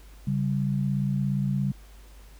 sine tone pair together, 138.03 / 195.2 Hz, C#3 / G3, -7 / -7 cents, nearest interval tritone, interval 600 cents, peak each -25 / -27 dBFS, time 0.27-1.72 s, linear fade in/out 5 ms, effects added 50 Hz sine -46 dBFS peak until 2.39 s + pink hiss -56 dBFS RMS until 2.39 s

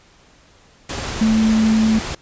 sine tone in noise, 220 Hz, A3, in tune, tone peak -12 dBFS, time 1.21-1.99 s, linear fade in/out 5 ms, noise pink, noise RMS -26 dBFS, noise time 0.89-2.15 s, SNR +11 dB, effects pink hiss -51 dBFS RMS until 2.21 s + resampled to 16000 Hz

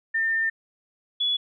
sine tone pair in turn, 1804 / 3405 Hz, A6 / G#7, +43 / +42 cents, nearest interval major seventh, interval 1099 cents, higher second, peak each -21 dBFS, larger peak neither, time 0.14-0.5 / 1.2-1.37 s, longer first, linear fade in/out 10 ms, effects none

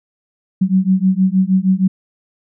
sine beating tone pair, 185.3 / 191.7 Hz, F#3 / G3, +3 / -38 cents, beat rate 6.4 Hz, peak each -14 dBFS, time 0.61-1.88 s, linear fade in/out 10 ms, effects none

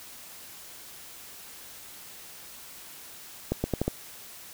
accelerating click train, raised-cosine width 2 ms, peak -12 dBFS, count 5, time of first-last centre 3.52-3.88 s, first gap 120 ms, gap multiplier 0.81, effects white hiss -46 dBFS RMS until 4.53 s

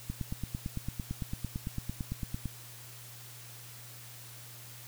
click train, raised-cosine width 5 ms, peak -22 dBFS, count 22, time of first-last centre 0.1-2.457 s, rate 8.91 Hz, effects added 119 Hz sine -51 dBFS peak until 4.87 s + white hiss -50 dBFS RMS until 4.87 s

